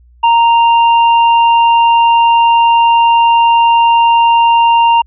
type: tone with tanh clipping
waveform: triangle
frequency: 930 Hz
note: A#5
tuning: 4 cents flat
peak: -7 dBFS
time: 0.23-5.02 s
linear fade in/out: 10 ms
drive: 14 dB
effects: added 60 Hz sine -41 dBFS peak until 5.06 s + resampled to 8000 Hz